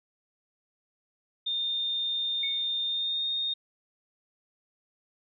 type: tone with pitch glide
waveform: sine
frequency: 3631 to 3684 Hz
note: A#7 to A#7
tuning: -46 to -21 cents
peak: -27 dBFS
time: 1.46-3.54 s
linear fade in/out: 10 ms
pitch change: +25 cents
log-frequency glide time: 2.85-3.26 s
type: tone with exponential decay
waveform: sine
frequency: 2216 Hz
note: C#7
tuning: 1 cent flat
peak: -30 dBFS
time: 2.43-2.69 s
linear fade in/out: 5 ms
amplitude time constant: 56 ms
effects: none